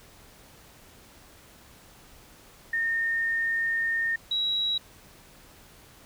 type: tone pair in turn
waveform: sine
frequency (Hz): 1829 / 3876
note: A#6 / B7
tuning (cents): -33 / -33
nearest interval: octave + minor second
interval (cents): 1300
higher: second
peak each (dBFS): -24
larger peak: neither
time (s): 2.73-4.16 / 4.31-4.78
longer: first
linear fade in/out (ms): 5
effects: pink hiss -53 dBFS RMS until 6.05 s